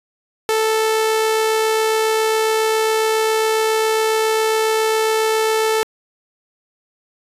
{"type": "tone with amplitude modulation", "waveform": "sawtooth", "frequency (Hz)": 440, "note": "A4", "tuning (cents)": 0, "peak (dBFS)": -10, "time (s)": [0.49, 5.83], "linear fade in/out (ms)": 0, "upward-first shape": "sine", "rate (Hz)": 67.3, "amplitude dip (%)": 25, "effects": ["resampled to 32000 Hz"]}